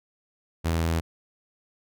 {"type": "tone", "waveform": "sawtooth", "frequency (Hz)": 82.41, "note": "E2", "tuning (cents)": 0, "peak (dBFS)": -19, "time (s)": [0.64, 1.01], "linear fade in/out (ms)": 20, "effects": []}